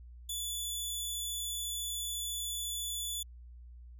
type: tone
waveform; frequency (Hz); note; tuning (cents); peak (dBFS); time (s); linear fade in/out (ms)
15% pulse; 3458; A7; -31; -28; 0.29-3.23; 5
effects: added 60 Hz sine -48 dBFS peak until 3.99 s